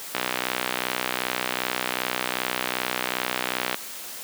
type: click train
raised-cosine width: 0.3 ms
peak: -7 dBFS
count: 226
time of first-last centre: 0.15-3.744 s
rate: 62.6 Hz
effects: white hiss -37 dBFS RMS until 4.23 s + high-pass 200 Hz 12 dB/octave